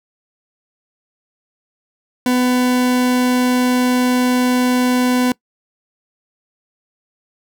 40% pulse tone, 250 Hz, B3, 21 cents sharp, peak -12 dBFS, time 2.26-5.32 s, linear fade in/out 2 ms, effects noise-tail reverb RT60 0.1 s tail -23 dB re dry

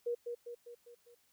sine tone with echo, 477.1 Hz, A#4, 40 cents sharp, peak -32 dBFS, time 0.06-0.15 s, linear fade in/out 10 ms, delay 200 ms, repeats 5, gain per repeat -5 dB, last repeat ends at 1.15 s, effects white hiss -72 dBFS RMS until 1.32 s

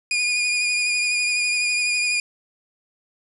sawtooth tone with vibrato, 2443 Hz, D#7, 32 cents flat, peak -16 dBFS, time 0.11-2.2 s, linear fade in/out 2 ms, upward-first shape sine, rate 12 Hz, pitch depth 24 cents each way, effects resampled to 24000 Hz + 8-bit

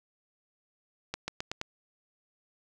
accelerating click train, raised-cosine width 0.2 ms, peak -16 dBFS, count 5, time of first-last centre 1.14-1.614 s, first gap 140 ms, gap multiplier 0.89, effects none

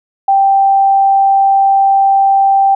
sine tone, 784 Hz, G5, in tune, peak -6 dBFS, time 0.28-2.75 s, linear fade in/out 5 ms, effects none

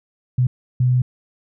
sine tone bursts at uneven times, 125.7 Hz, B2, 31 cents sharp, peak -13 dBFS, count 2, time 0.38-0.47 / 0.8-1.02 s, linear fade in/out 5 ms, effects none

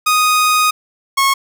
sawtooth tone pair in turn, 1244.5 / 1092.8 Hz, D#6 / C#6, 0 / -25 cents, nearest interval major second, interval 225 cents, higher first, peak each -7 dBFS, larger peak neither, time 0.06-0.71 / 1.17-1.34 s, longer first, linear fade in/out 10 ms, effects none

